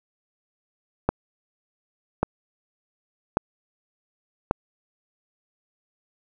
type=click train; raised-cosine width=1 ms; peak=-5 dBFS; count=4; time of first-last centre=1.09-4.511 s; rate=0.877 Hz; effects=none